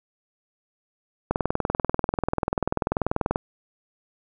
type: click train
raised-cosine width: 1 ms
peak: -8 dBFS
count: 43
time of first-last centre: 1.31-3.359 s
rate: 20.5 Hz
effects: none

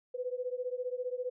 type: beating tone pair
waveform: sine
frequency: 493.9 / 508.9 Hz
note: B4 / C5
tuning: 0 / -48 cents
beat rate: 15 Hz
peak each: -36 / -37 dBFS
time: 0.14-1.3 s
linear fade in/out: 10 ms
effects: none

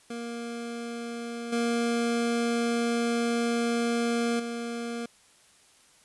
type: tone with level steps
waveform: 25% pulse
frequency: 234.7 Hz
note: A#3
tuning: 12 cents sharp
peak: -30 / -21 / -28 dBFS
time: 0.1-5.06 s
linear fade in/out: 5 ms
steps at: 1.52 / 4.39 s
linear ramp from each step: 10 ms
effects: white hiss -59 dBFS RMS until 6.04 s + resampled to 24000 Hz

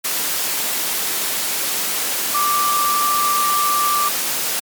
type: tone in noise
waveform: sine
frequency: 1174.7 Hz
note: D6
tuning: in tune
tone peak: -16 dBFS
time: 2.34-4.09 s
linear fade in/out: 10 ms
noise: white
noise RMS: -21 dBFS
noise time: 0.04-4.6 s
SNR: +2 dB
effects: high-pass 200 Hz 12 dB/octave + MP3 96 kbps

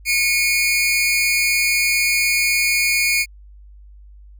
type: tone pair together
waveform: sawtooth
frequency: 2192 / 2429 Hz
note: C#7 / D#7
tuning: -20 / -42 cents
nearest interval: major second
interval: 178 cents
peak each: -15 dBFS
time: 0.05-3.26 s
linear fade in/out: 50 ms
effects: added 50 Hz sine -40 dBFS peak until 4.39 s

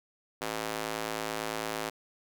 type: tone with high-pass filter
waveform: square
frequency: 54.5 Hz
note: A1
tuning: 16 cents flat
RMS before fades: -35 dBFS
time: 0.41-1.9 s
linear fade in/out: 10 ms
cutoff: 430 Hz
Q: 0.68
effects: none

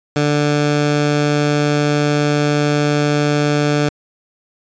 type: tone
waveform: 15% pulse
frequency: 147.2 Hz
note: D3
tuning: 4 cents sharp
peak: -7 dBFS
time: 0.16-3.89 s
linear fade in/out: 2 ms
effects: resampled to 16000 Hz

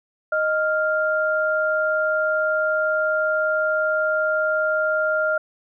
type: tone pair together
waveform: sine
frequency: 622.3 / 1397 Hz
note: D#5 / F6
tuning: 0 / 0 cents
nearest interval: octave + major second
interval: 1400 cents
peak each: -21 dBFS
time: 0.32-5.38 s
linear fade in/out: 5 ms
effects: none

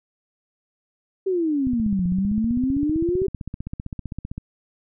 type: exponential two-way sweep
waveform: sine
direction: down then up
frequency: 392 to 174.61 to 392 Hz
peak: -19 dBFS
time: 1.26-3.27 s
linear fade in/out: 10 ms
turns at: 2.06 s
type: click train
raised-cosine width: 5 ms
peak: -18 dBFS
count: 43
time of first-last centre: 1.67-4.38 s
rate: 15.5 Hz
effects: none

